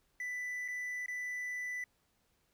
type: tone with dropouts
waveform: triangle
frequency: 1986 Hz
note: B6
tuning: 9 cents sharp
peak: -35 dBFS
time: 0.2-1.84 s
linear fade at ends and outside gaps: 2 ms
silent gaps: 0.68-0.684 / 1.061-1.082 s
effects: pink hiss -75 dBFS RMS until 2.53 s